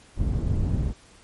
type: low-pass noise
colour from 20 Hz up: white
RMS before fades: -24 dBFS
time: 0.16-0.94 s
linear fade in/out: 50 ms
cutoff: 110 Hz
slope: 12 dB/octave
effects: pink hiss -53 dBFS RMS until 1.23 s + MP3 48 kbps